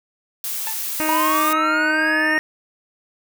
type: noise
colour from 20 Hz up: blue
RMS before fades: -26 dBFS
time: 0.44-1.53 s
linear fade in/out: 2 ms
type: tone with exponential decay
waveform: sawtooth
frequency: 880 Hz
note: A5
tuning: in tune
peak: -21 dBFS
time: 0.67-0.83 s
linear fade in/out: 0 ms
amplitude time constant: 33 ms
type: harmonic tone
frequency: 311.1 Hz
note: D#4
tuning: in tune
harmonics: 1 / 2 / 3 / 4 / 5 / 6 / 7 / 8 / 9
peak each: -24 / -27 / -29 / -30 / -31 / -32 / -32 / -33 / -34 dBFS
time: 1-2.38 s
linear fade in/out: 0 ms
type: linear sweep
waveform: triangle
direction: up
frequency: 944 to 1869 Hz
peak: -16 dBFS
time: 1.09-2.39 s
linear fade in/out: 0 ms
effects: none